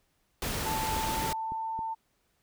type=noise; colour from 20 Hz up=pink; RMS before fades=-33 dBFS; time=0.42-1.33 s; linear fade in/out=2 ms
type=tone with pitch glide; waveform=sine; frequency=880 to 895.4 Hz; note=A5 to A5; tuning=0 to +30 cents; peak=-31 dBFS; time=0.65-1.95 s; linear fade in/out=20 ms; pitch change=+30 cents; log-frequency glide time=0.79-1.79 s
type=click train; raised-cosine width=3 ms; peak=-30 dBFS; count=4; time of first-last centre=0.98-1.791 s; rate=3.7 Hz
effects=pink hiss -73 dBFS RMS until 2.42 s